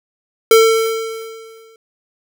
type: tone with exponential decay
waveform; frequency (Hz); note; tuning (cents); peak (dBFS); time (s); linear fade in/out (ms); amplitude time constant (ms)
square; 448.6; A4; +34; -5; 0.51-1.76; 2; 270
effects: none